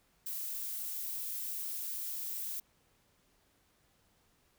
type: noise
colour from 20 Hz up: violet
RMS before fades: -39 dBFS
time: 0.26-2.6 s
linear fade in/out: 5 ms
effects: pink hiss -71 dBFS RMS until 4.58 s